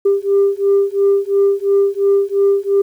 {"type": "beating tone pair", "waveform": "sine", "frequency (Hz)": [396.1, 399], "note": ["G4", "G4"], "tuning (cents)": [18, 31], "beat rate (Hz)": 2.9, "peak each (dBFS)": -13, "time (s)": [0.05, 2.82], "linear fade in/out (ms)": 10, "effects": ["tanh soft clip ceiling -6 dBFS", "8-bit"]}